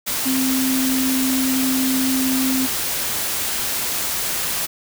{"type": "tone in noise", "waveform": "sine", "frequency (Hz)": 261.6, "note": "C4", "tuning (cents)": 0, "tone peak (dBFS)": -18, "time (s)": [0.25, 2.67], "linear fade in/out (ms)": 20, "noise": "white", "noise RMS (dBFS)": -23, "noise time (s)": [0.06, 4.67], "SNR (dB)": 2, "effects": []}